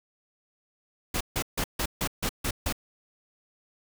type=noise bursts; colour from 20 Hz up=pink; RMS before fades=-28 dBFS; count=8; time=1.14-2.726 s; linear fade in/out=5 ms; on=67 ms; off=150 ms; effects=none